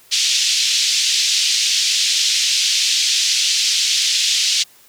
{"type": "band-pass noise", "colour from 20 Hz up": "white", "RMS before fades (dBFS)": -17, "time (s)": [0.11, 4.64], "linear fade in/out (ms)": 20, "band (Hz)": [2800, 6000], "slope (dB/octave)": 24, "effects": ["white hiss -49 dBFS RMS until 4.88 s"]}